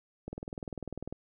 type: click train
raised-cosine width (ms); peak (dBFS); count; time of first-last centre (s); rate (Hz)
2; -25; 18; 0.28-1.126; 20.1
effects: none